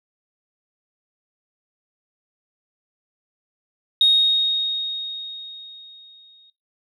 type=tone with exponential decay; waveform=sine; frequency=3733 Hz; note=A#7; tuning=2 cents sharp; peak=-10 dBFS; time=4.01-6.5 s; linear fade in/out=2 ms; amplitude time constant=540 ms; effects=noise-tail reverb RT60 0.2 s tail -21 dB re dry + tanh soft clip ceiling -7 dBFS